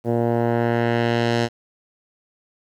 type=tone with low-pass filter sweep; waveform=10% pulse; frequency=117.6 Hz; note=A#2; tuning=16 cents sharp; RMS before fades=-20 dBFS; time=0.04-1.49 s; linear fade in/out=50 ms; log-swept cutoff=550 to 5800 Hz; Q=0.99; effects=8-bit